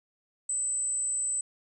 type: tone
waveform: sine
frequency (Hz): 8040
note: B8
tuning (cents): +30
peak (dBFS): -27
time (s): 0.49-1.41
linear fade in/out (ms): 5
effects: none